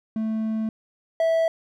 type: tone pair in turn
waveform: triangle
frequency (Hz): 220 / 654.7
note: A3 / E5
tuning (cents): 0 / -12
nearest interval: octave + perfect fifth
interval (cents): 1888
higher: second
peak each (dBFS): -21 / -16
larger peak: second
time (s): 0.16-0.69 / 1.2-1.48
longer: first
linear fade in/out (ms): 2
effects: none